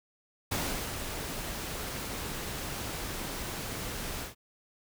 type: noise with ADSR envelope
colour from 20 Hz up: pink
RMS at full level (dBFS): -31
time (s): 0.51-4.35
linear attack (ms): 10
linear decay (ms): 380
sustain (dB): -6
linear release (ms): 130
effects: none